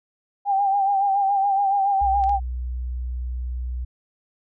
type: tone with vibrato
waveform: sine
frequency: 792 Hz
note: G5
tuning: 18 cents sharp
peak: -17 dBFS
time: 0.45-2.4 s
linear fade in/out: 50 ms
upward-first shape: sine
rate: 7.1 Hz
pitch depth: 48 cents each way
type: tone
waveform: sine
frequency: 61.74 Hz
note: B1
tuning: in tune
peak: -25 dBFS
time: 2.01-3.85 s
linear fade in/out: 10 ms
type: clicks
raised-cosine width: 0.2 ms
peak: -25 / -27 dBFS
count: 2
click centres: 2.239 / 2.294 s
effects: none